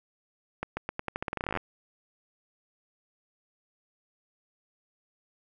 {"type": "accelerating click train", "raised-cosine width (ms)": 0.5, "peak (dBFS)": -16, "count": 20, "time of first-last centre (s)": [0.63, 1.573], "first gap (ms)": 140, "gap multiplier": 0.86, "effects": []}